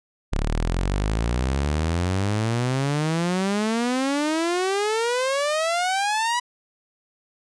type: exponential sweep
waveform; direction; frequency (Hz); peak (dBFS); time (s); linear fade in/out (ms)
sawtooth; up; 34.51 to 986; -17; 0.32-6.4; 10
effects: resampled to 22050 Hz